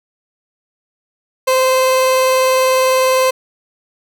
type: tone with vibrato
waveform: 30% pulse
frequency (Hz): 519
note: C5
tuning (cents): -14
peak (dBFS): -8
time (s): 1.47-3.31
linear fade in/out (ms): 10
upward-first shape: sine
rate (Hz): 20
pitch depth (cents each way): 16
effects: none